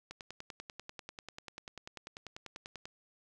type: click train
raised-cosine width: 0.2 ms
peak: -27 dBFS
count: 29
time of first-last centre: 0.11-2.855 s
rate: 10.2 Hz
effects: none